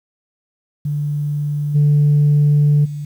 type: tone with level steps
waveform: sine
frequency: 146.83 Hz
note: D3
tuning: in tune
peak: -17 / -8 / -23 dBFS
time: 0.85-3.05 s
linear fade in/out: 5 ms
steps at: 1.74 / 2.84 s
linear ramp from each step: 20 ms
effects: tanh soft clip ceiling -7 dBFS + 8-bit